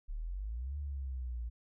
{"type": "exponential two-way sweep", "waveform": "sine", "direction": "up then down", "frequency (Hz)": [34.69, 73.42, 56.9], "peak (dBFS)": -36, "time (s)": [0.08, 1.5], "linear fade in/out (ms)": 20, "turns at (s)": 0.77, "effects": []}